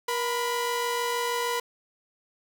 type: tone pair together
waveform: sawtooth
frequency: 475.3 / 997 Hz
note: A#4 / B5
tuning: +34 / +16 cents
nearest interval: octave + minor second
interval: 1282 cents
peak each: -25 dBFS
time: 0.08-1.6 s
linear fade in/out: 5 ms
effects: none